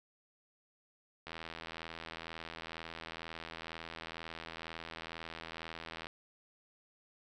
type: click train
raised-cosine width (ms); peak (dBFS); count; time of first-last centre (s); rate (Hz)
0.3; -27; 395; 1.27-6.069; 82.1
effects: none